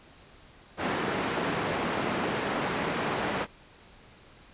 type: band-pass noise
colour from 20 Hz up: pink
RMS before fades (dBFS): -30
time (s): 0.77-3.47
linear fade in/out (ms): 50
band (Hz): 190 to 2300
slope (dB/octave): 12
effects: pink hiss -54 dBFS RMS until 4.53 s + resampled to 8000 Hz